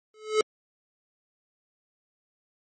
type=tone with exponential growth; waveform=square; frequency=431.1 Hz; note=A4; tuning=35 cents flat; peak=-17 dBFS; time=0.14-0.41 s; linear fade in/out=2 ms; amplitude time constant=57 ms; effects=MP3 32 kbps